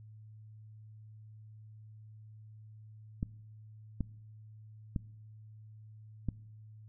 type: clicks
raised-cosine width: 5 ms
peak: -20 dBFS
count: 4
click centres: 3.229 / 4.007 / 4.962 / 6.287 s
effects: noise-tail reverb RT60 0.9 s tail -23 dB re dry + added 108 Hz sine -50 dBFS peak until 6.88 s